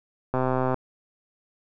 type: click train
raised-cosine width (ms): 1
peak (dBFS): -11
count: 53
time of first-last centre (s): 0.34-0.743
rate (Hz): 129
effects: none